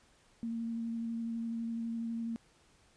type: tone with vibrato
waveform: sine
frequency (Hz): 229.7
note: A#3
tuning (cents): -25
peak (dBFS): -34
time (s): 0.43-2.36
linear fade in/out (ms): 0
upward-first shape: square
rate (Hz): 12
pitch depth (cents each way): 10
effects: pink hiss -66 dBFS RMS until 2.96 s + resampled to 22050 Hz

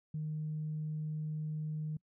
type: tone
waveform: sine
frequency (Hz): 154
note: D#3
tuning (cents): -17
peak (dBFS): -34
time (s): 0.14-1.97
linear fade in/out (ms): 5
effects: noise-tail reverb RT60 0.1 s tail -26 dB re dry + tanh soft clip ceiling -30 dBFS

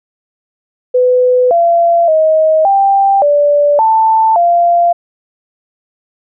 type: tone with pitch steps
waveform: sine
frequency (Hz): 501 / 682 / 630 / 788 / 582 / 886 / 691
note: B4 / F5 / D#5 / G5 / D5 / A5 / F5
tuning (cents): +25 / -41 / +21 / +9 / -16 / +12 / -19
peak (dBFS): -6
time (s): 0.94-4.93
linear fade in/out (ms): 10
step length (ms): 570
effects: none

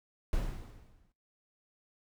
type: noise with exponential decay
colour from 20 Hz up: brown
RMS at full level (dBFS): -30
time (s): 0.33-1.12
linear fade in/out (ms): 1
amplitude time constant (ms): 170
effects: noise-tail reverb RT60 0.2 s tail -17 dB re dry

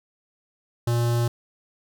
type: tone with notch filter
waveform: square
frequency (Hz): 118.6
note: A#2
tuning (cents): +30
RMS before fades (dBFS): -22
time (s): 0.87-1.28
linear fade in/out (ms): 5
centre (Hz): 2200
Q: 1.5
effects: none

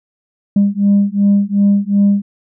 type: beating tone pair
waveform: sine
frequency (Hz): 200 / 202.7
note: G3 / G#3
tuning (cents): +35 / -42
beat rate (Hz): 2.7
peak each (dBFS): -11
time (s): 0.56-2.22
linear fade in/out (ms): 5
effects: tanh soft clip ceiling -5 dBFS

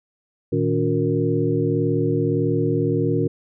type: tone cluster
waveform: sine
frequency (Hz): 116.5 / 158.1 / 283.5 / 361.4 / 463.1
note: A#2 / D#3 / C#4 / F#4 / A#4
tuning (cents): -1 / +28 / +39 / -41 / -11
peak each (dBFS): -24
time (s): 0.52-3.28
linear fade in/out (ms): 10
effects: none

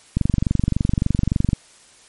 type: click train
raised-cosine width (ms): 5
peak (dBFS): -5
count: 33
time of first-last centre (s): 0.17-1.532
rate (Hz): 23.5
effects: white hiss -50 dBFS RMS until 2.08 s + MP3 48 kbps

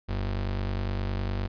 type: ring-modulated tone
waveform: square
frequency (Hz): 71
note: C#2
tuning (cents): +42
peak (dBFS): -25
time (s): 0.08-1.48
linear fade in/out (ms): 20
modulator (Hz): 24.9
effects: resampled to 11025 Hz

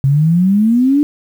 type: exponential sweep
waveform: sine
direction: up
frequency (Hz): 133.1 to 299.3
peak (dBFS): -8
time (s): 0.04-1.03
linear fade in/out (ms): 0
effects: 7-bit

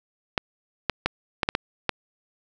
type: clicks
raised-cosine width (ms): 0.3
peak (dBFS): -5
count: 7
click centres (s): 0.378 / 0.897 / 1.06 / 1.432 / 1.489 / 1.551 / 1.893
effects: none

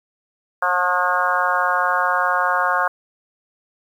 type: harmonic tone with a mistuned harmonic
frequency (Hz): 180.1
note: F#3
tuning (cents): -46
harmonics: 3 / 4 / 5 / 6 / 7 / 8 / 9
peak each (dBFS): -27 / -24 / -25 / -22 / -24 / -22 / -26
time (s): 0.62-2.88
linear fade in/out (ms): 5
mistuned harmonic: 7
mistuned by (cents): -21
effects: 8-bit

